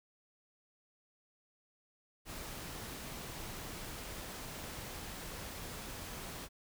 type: noise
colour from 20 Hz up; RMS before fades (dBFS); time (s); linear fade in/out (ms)
pink; -45; 2.25-6.49; 50
effects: none